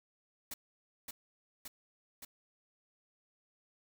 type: noise with echo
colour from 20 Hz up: white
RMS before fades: -42 dBFS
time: 0.51-0.54 s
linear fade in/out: 5 ms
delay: 570 ms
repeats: 3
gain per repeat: -2 dB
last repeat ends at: 2.25 s
effects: none